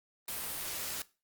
white noise, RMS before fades -38 dBFS, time 0.28-1.02 s, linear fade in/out 2 ms, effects noise-tail reverb RT60 0.3 s tail -19 dB re dry + Opus 32 kbps

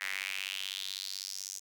square tone with high-pass filter sweep, 48 Hz, G1, 36 cents flat, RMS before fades -39 dBFS, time 0-1.6 s, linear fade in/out 20 ms, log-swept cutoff 1900 to 6400 Hz, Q 3.8, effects none

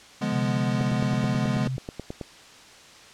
square chord, D diminished seventh, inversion none, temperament equal, 146.83 / 174.61 / 207.7 / 246.9 Hz, D3 / F3 / Ab3 / Cb4, 0 / 0 / 0 / 0 cents, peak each -33 / -33 / -28 / -31 dBFS, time 0.21-1.68 s, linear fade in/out 10 ms
sine tone, 130.81 Hz, C3, in tune, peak -26 dBFS, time 0.32-1.77 s, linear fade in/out 10 ms
click train, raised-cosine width 2 ms, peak -19 dBFS, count 14, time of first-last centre 0.81-2.212 s, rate 9.27 Hz
effects white hiss -48 dBFS RMS until 3.13 s + low-pass 6000 Hz 12 dB/octave

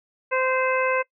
harmonic tone, 518 Hz, C5, 17 cents flat, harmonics 1 / 2 / 3 / 4 / 5, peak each -23 / -26 / -28 / -29 / -30 dBFS, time 0.31-1.03 s, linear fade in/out 20 ms, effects noise-tail reverb RT60 0.1 s tail -23 dB re dry

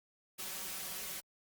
white noise with comb filter, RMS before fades -42 dBFS, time 0.38-1.21 s, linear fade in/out 20 ms, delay 5.3 ms, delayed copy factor +1, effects Opus 48 kbps

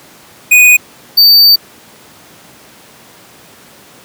square tone pair in turn, 2479 / 4599 Hz, D#7 / D8, -7 / -37 cents, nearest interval major seventh, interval 1070 cents, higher second, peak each -3 dBFS, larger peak neither, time 0.51-0.77 / 1.17-1.56 s, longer second, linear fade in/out 10 ms, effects pink hiss -39 dBFS RMS until 4.04 s + high-pass 150 Hz 12 dB/octave

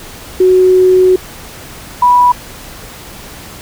sine tone pair in turn, 370 / 981.5 Hz, F#4 / B5, 0 / -11 cents, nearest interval octave + perfect fourth, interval 1689 cents, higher second, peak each -4 dBFS, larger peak neither, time 0.4-1.16 / 2.02-2.32 s, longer first, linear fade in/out 5 ms, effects pink hiss -31 dBFS RMS until 3.61 s

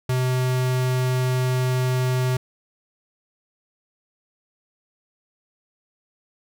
square tone, 127.7 Hz, C3, 42 cents flat, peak -20 dBFS, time 0.09-2.37 s, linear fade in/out 5 ms, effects none

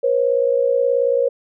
sine tone pair together, 483.4 / 542 Hz, B4 / C#5, -37 / -39 cents, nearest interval major second, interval 198 cents, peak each -17 dBFS, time 0.03-1.29 s, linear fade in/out 10 ms, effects none

